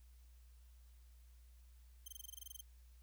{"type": "tone bursts", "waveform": "5% pulse", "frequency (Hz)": 3142, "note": "G7", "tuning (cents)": 3, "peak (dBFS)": -39, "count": 13, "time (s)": [2.06, 2.61], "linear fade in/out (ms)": 5, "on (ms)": 22, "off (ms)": 22, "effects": ["added 60 Hz sine -59 dBFS peak until 3.02 s", "white hiss -75 dBFS RMS until 3.02 s"]}